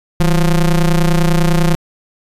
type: ring-modulated tone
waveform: square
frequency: 88.7 Hz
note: F2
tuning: 27 cents sharp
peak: -7 dBFS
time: 0.2-1.75 s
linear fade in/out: 0 ms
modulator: 73.7 Hz
effects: resampled to 32000 Hz